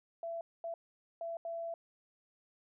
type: tone bursts at uneven times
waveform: sine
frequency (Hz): 670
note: E5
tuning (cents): +28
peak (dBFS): -37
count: 4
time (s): 0.23-0.41 / 0.64-0.74 / 1.21-1.37 / 1.45-1.74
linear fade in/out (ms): 2
effects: none